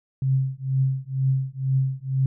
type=tone with tremolo; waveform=sine; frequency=133.2 Hz; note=C3; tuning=31 cents sharp; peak=-16 dBFS; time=0.22-2.26 s; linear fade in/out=2 ms; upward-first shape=triangle; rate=2.1 Hz; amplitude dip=100%; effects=none